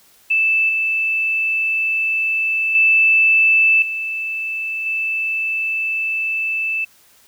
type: tone with level steps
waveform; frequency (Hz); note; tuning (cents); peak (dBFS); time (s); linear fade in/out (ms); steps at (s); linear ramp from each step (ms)
sine; 2637; E7; 0; -13 / -16 / -10 / -21 / -18; 0.3-6.85; 10; 0.69 / 2.75 / 3.82 / 4.86; 2
effects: white hiss -52 dBFS RMS until 7.27 s